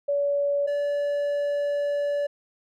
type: tone pair in turn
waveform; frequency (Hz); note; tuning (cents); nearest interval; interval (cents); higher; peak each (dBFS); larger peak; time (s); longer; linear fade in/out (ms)
sine / triangle; 570 / 576.3; C#5 / D5; +48 / -33; unison; 19; second; -21 / -21; neither; 0.08-0.67 / 0.67-2.27; second; 10
effects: none